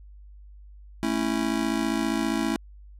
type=chord; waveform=square; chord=A major; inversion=none; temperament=just; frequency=220 / 275 / 330 Hz; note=A3 / C#4 / E4; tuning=0 / -14 / +2 cents; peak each=-29 dBFS; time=1.03-2.56 s; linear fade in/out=0 ms; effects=added 50 Hz sine -44 dBFS peak until 2.99 s + low-pass 11000 Hz 12 dB/octave